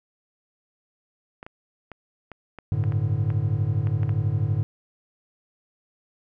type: clicks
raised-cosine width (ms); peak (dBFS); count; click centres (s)
0.5; -24; 11; 1.429 / 1.465 / 1.917 / 2.317 / 2.587 / 2.839 / 2.922 / 3.303 / 3.871 / 4.032 / 4.093
type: chord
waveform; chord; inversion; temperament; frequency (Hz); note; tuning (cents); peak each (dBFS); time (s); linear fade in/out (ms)
triangle; G suspended second; none; just; 98 / 110.25 / 147; G2 / A2 / D3; 0 / +4 / +2; -24 / -22 / -25; 2.72-4.63; 0
effects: none